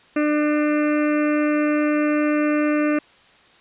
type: harmonic tone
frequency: 299.2 Hz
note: D4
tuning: 32 cents sharp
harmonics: 1 / 2 / 4 / 5 / 6 / 7 / 8 / 9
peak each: -18 / -24 / -30 / -32 / -34 / -35 / -36 / -37 dBFS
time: 0.16-2.99 s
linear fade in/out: 5 ms
effects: white hiss -52 dBFS RMS until 3.6 s + resampled to 8000 Hz